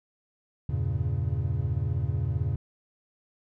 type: chord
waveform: triangle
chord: E diminished seventh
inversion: none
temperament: equal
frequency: 82.41 / 98 / 116.54 / 138.59 Hz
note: E2 / G2 / Bb2 / Db3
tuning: 0 / 0 / 0 / 0 cents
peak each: -29 dBFS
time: 0.69-2.56 s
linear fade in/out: 5 ms
effects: none